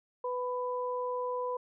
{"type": "tone pair together", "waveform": "sine", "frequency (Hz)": [497.4, 996], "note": ["B4", "B5"], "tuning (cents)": [12, 14], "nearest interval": "octave", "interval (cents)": 1202, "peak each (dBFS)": [-33, -35], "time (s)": [0.24, 1.57], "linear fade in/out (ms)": 5, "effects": []}